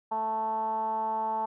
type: tone with low-pass filter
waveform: 10% pulse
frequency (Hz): 220.1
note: A3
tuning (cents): +1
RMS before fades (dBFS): -30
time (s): 0.11-1.46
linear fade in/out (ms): 10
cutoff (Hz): 910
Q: 10
effects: none

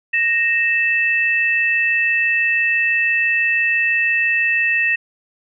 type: tone pair together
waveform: sine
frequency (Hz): 1863 / 2637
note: A#6 / E7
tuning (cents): -2 / 0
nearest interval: tritone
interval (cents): 602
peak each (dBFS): -17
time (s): 0.13-4.96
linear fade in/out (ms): 10
effects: none

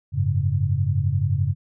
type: chord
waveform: sine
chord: F# suspended second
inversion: none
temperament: just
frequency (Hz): 92.5 / 104.06 / 138.75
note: F#2 / G#2 / C#3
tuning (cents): 0 / +4 / +2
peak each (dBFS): -23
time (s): 0.12-1.55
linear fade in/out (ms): 50
effects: none

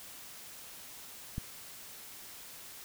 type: click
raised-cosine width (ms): 5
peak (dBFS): -23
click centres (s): 1.381
effects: white hiss -49 dBFS RMS until 2.84 s

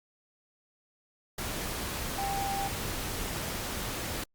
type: tone in noise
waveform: sine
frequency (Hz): 790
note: G5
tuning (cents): +13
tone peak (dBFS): -31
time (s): 2.18-2.68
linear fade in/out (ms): 5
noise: pink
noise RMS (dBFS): -35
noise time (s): 1.38-4.24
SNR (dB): +1
effects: Opus 48 kbps

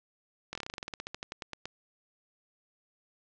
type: slowing click train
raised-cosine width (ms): 0.2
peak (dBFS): -20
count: 20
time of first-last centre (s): 0.53-1.655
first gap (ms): 22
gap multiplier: 1.1
effects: low-pass 7000 Hz 12 dB/octave

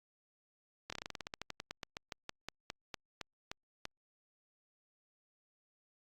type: slowing click train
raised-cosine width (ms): 0.2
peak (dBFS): -23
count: 25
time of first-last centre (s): 0.9-3.854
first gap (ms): 25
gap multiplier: 1.12
effects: Opus 48 kbps

